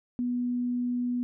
sine tone, 245.1 Hz, B3, 13 cents flat, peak -26 dBFS, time 0.19-1.23 s, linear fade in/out 0 ms, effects none

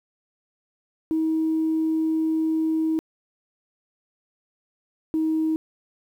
sine tone pair in turn, 318.7 / 316.7 Hz, D#4 / D#4, +42 / +31 cents, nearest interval unison, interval 11 cents, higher first, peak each -19 dBFS, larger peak neither, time 1.11-2.99 / 5.14-5.56 s, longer first, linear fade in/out 0 ms, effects tanh soft clip ceiling -15 dBFS + 9-bit

